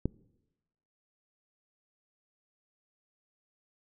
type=click; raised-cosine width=3 ms; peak=-15 dBFS; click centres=0.056 s; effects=noise-tail reverb RT60 1.0 s tail -23 dB re dry